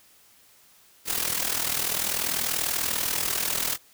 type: noise with amplitude modulation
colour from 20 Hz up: white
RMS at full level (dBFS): -24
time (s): 1.05-3.78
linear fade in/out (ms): 50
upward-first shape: sine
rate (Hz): 40.4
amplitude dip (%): 70
effects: white hiss -57 dBFS RMS until 3.93 s